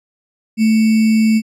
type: tone with sample-and-hold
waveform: sine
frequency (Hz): 220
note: A3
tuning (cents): 0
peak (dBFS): -9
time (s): 0.57-1.42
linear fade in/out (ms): 50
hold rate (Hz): 2450
effects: low-pass 10000 Hz 12 dB/octave